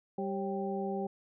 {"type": "harmonic tone with a mistuned harmonic", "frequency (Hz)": 196, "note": "G3", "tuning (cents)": 0, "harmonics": [1, 2, 3, 4], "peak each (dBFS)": [-36, -36, -41, -39], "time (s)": [0.18, 1.07], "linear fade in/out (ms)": 5, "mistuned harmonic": 3, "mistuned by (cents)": -120, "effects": []}